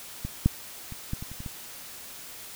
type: clicks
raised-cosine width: 5 ms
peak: -19 / -7 / -26 / -17 / -24 / -28 / -26 / -23 dBFS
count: 8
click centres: 0.25 / 0.46 / 0.923 / 1.134 / 1.225 / 1.316 / 1.404 / 1.462 s
effects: white hiss -43 dBFS RMS until 2.55 s